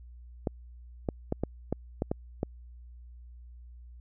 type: clicks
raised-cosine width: 2 ms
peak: -15 dBFS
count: 8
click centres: 0.472 / 1.088 / 1.324 / 1.436 / 1.726 / 2.021 / 2.115 / 2.431 s
effects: added 60 Hz sine -46 dBFS peak until 4 s